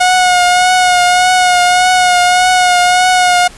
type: tone with vibrato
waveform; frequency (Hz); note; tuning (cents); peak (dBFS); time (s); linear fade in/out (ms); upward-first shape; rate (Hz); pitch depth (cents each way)
sawtooth; 725; F#5; -35; -3; 0-3.48; 10; triangle; 1.7; 32
effects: pink hiss -36 dBFS RMS until 3.57 s + resampled to 24000 Hz